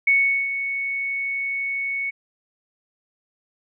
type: tone with ADSR envelope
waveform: sine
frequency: 2217 Hz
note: C#7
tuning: in tune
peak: -13 dBFS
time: 0.07-2.11 s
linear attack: 6 ms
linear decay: 400 ms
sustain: -10 dB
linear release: 18 ms
effects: none